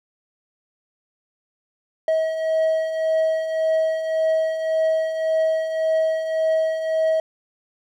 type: beating tone pair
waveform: triangle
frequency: 638 / 639.8 Hz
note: D#5 / D#5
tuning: +43 / +48 cents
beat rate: 1.8 Hz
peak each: -25 / -17 dBFS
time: 2.08-7.2 s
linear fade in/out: 2 ms
effects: none